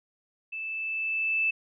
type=tone with level ramp; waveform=sine; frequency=2634 Hz; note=E7; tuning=2 cents flat; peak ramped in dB=-33 to -22 dBFS; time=0.52-1.51 s; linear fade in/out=10 ms; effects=none